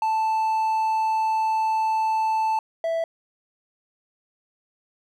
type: tone pair in turn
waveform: triangle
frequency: 880 / 659.3 Hz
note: A5 / E5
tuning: 0 / 0 cents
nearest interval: perfect fourth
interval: 500 cents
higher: first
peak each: -18 / -20 dBFS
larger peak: first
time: 0.02-2.59 / 2.84-3.04 s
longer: first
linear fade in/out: 2 ms
effects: none